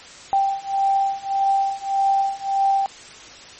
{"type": "beating tone pair", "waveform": "sine", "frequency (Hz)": [784, 785.7], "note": ["G5", "G5"], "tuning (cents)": [0, 4], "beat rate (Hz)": 1.7, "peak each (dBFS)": [-21, -20], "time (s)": [0.33, 2.86], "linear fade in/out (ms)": 0, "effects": ["white hiss -41 dBFS RMS until 3.59 s", "MP3 32 kbps"]}